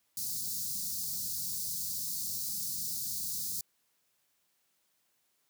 white band-stop noise, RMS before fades -36 dBFS, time 0.17-3.61 s, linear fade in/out 2 ms, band 220 to 4300 Hz, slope 48 dB/octave, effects white hiss -75 dBFS RMS until 5.49 s + high-pass 80 Hz 12 dB/octave

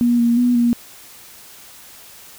sine tone with pitch steps, 239.7 / 235.5 / 244.7 / 238 Hz, A#3 / A#3 / B3 / A#3, +48 / +18 / -16 / +36 cents, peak -12 dBFS, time 0.01-0.73 s, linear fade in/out 0 ms, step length 180 ms, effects white hiss -42 dBFS RMS until 2.38 s

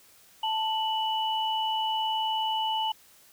sine tone pair together, 880.7 / 2960 Hz, A5 / F#7, +1 / 0 cents, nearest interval octave + major sixth, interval 2099 cents, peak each -27 / -30 dBFS, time 0.43-2.92 s, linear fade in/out 5 ms, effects white hiss -57 dBFS RMS until 3.32 s

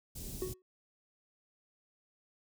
pink band-stop noise, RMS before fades -43 dBFS, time 0.15-0.54 s, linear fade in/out 10 ms, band 280 to 6300 Hz, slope 12 dB/octave
triangle tone with exponential decay, 370 Hz, F#4, in tune, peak -29 dBFS, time 0.42-0.62 s, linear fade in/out 1 ms, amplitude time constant 43 ms
effects none

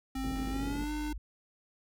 square tone with pitch glide, 264.7 to 300.6 Hz, C4 to D4, +20 to +40 cents, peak -35 dBFS, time 0.15-1.13 s, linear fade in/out 5 ms, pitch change +220 cents, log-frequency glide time 0.5-0.91 s
sine tone, 50 Hz, G1, 35 cents sharp, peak -37 dBFS, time 0.16-1.18 s, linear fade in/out 5 ms
white low-pass noise, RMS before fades -41 dBFS, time 0.24-0.84 s, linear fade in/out 0 ms, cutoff 360 Hz, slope 24 dB/octave
click train, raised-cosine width 0.3 ms, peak -37 dBFS, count 52, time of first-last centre 0.36-1.079 s, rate 70.9 Hz
effects none

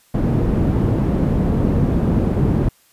white low-pass noise, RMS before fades -17 dBFS, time 0.14-2.69 s, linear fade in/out 5 ms, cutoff 230 Hz, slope 12 dB/octave, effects white hiss -55 dBFS RMS until 2.92 s + resampled to 32000 Hz

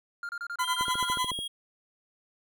triangle tone bursts, 1402 Hz, F6, 6 cents sharp, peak -31 dBFS, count 11, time 0.23-1.18 s, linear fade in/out 2 ms, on 60 ms, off 29 ms
40% pulse tone with tremolo, 1011 Hz, B5, 40 cents sharp, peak -24 dBFS, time 0.59-1.31 s, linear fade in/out 5 ms, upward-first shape sine, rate 10 Hz, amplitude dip 90%
square tone with pitch glide, 3185 to 3280 Hz, G7 to G#7, +27 to -22 cents, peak -33 dBFS, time 0.63-1.48 s, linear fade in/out 10 ms, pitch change +51 cents, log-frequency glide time 0.82-0.89 s
click train, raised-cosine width 2 ms, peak -26 dBFS, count 9, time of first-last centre 0.81-1.39 s, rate 13.8 Hz
effects none

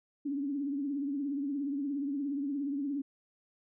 sine tone with vibrato, 281.5 Hz, C#4, 27 cents sharp, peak -31 dBFS, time 0.25-3.02 s, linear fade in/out 10 ms, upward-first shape triangle, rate 17 Hz, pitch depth 100 cents each way, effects none

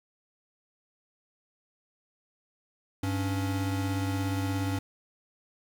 square tone pair together, 98.75 / 279.3 Hz, G2 / C#4, +13 / +13 cents, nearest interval octave + tritone, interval 1800 cents, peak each -30 / -33 dBFS, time 3.03-4.79 s, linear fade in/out 5 ms, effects 11-bit

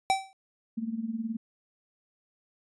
square tone with exponential decay, 772 Hz, G5, 27 cents flat, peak -19 dBFS, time 0.1-0.33 s, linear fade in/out 0 ms, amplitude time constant 48 ms
sine tone with tremolo, 225.4 Hz, A3, 42 cents sharp, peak -27 dBFS, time 0.77-1.37 s, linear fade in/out 10 ms, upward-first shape sine, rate 19 Hz, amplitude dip 75%
effects resampled to 24000 Hz

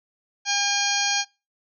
harmonic tone with a mistuned harmonic, 807 Hz, G#5, 50 cents flat, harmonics 1 / 2 / 3 / 4 / 5 / 6 / 7 / 8, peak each -29 / -29 / -29 / -29 / -29 / -29 / -29 / -29 dBFS, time 0.45-1.25 s, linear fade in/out 50 ms, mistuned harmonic 5, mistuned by +97 cents, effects noise-tail reverb RT60 0.3 s tail -26 dB re dry

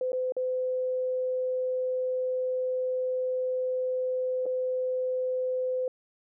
sine tone with dropouts, 510 Hz, C5, 44 cents flat, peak -26 dBFS, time 0.01-5.88 s, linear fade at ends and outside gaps 2 ms, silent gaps 0.12-0.13 / 0.322-0.366 / 4.457-4.463 s, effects none

